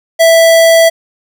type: tone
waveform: square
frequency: 659.3 Hz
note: E5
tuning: in tune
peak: -4 dBFS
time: 0.19-0.9 s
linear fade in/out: 20 ms
effects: none